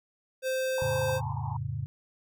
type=tone; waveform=square; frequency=521 Hz; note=C5; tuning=7 cents flat; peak=-28 dBFS; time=0.42-1.21 s; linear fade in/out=50 ms
type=band-pass noise; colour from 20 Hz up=pink; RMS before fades=-39 dBFS; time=0.78-1.57 s; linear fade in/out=2 ms; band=820 to 1000 Hz; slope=96 dB/octave
type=chord; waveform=sine; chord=F augmented; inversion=none; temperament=equal; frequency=87.31 / 110 / 138.59 Hz; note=F2 / A2 / C#3; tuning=0 / 0 / 0 cents; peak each=-38 / -34 / -34 dBFS; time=0.82-1.86 s; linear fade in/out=0 ms
effects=none